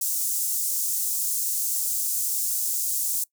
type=high-pass noise; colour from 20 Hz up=pink; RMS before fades=-26 dBFS; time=0.01-3.24 s; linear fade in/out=5 ms; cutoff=7000 Hz; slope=24 dB/octave; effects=noise-tail reverb RT60 0.1 s tail -22 dB re dry